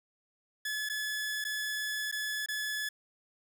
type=tone with dropouts; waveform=sawtooth; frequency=1713 Hz; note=A6; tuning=47 cents flat; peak=-29 dBFS; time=0.65-2.89 s; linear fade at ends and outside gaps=5 ms; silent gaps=0.89-0.897 / 1.442-1.449 / 2.115-2.124 / 2.461-2.485 s; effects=none